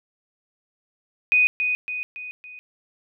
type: tone with echo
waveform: sine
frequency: 2489 Hz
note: D#7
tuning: in tune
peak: -14 dBFS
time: 1.32-1.47 s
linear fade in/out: 0 ms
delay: 280 ms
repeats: 4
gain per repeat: -6 dB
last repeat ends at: 2.59 s
effects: none